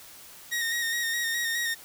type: tone with vibrato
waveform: sawtooth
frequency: 1864.7 Hz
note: A#6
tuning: in tune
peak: -23 dBFS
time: 0.51-1.75 s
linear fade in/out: 20 ms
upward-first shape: square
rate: 4.8 Hz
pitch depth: 27 cents each way
effects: white hiss -48 dBFS RMS until 1.84 s